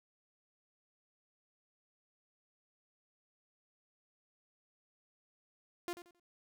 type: tone with echo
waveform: sawtooth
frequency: 349.2 Hz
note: F4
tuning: in tune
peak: -33 dBFS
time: 5.88-5.93 s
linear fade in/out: 0 ms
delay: 89 ms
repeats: 3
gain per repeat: -12 dB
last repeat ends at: 6.197 s
effects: none